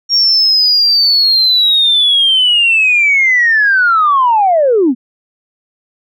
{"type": "linear sweep", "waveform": "sine", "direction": "down", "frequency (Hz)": [5588, 226.8], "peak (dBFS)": -6, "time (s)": [0.09, 4.95], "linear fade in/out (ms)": 50, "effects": ["tanh soft clip ceiling -2 dBFS"]}